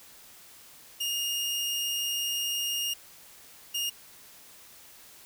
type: tone bursts at uneven times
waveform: sawtooth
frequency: 2839 Hz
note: F7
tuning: 28 cents sharp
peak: -25 dBFS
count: 2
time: 1-2.94 / 3.74-3.9 s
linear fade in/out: 10 ms
effects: white hiss -52 dBFS RMS until 5.25 s